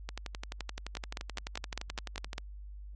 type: two click trains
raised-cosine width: 0.2 ms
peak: -19 / -21 dBFS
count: 8 / 27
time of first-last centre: 0.97-2.381 / 0.09-2.331 s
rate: 4.96 / 11.6 Hz
effects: added 50 Hz sine -43 dBFS peak until 2.95 s + AAC 32 kbps